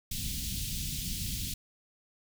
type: band-stop noise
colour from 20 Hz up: pink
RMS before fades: -35 dBFS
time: 0.11-1.54 s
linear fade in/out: 5 ms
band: 210 to 3100 Hz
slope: 24 dB/octave
effects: none